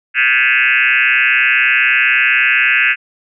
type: tone with frequency modulation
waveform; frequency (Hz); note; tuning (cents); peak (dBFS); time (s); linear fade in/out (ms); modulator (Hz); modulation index
sine; 2100; C7; +6; -9; 0.14-2.96; 50; 128; 4.8
effects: none